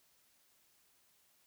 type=silence; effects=white hiss -71 dBFS RMS until 1.46 s